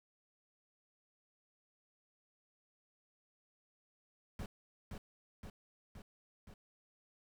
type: noise with echo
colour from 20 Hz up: brown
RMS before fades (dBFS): -43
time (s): 4.39-4.46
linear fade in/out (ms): 2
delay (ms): 520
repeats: 4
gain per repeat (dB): -3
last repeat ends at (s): 6.54
effects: none